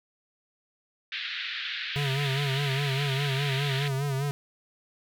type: band-pass noise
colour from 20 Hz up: white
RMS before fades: -34 dBFS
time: 1.12-3.88 s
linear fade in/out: 2 ms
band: 1500 to 4000 Hz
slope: 48 dB/octave
type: tone with vibrato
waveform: square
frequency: 138.59 Hz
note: C#3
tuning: in tune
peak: -27 dBFS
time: 1.96-4.31 s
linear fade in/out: 0 ms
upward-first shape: sine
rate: 4.9 Hz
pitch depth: 78 cents each way
effects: none